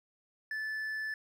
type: tone with hard clipping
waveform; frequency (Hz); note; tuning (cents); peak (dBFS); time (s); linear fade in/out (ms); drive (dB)
sine; 1745; A6; -15; -35; 0.51-1.14; 2; 3
effects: none